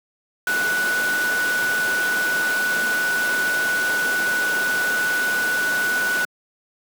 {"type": "tone in noise", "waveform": "sine", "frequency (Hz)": 1480, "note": "F#6", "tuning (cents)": 0, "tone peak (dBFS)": -19, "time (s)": [0.47, 6.25], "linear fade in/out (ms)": 2, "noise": "pink", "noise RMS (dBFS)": -27, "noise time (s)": [0.47, 6.25], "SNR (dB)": 5, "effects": ["high-pass 300 Hz 12 dB/octave"]}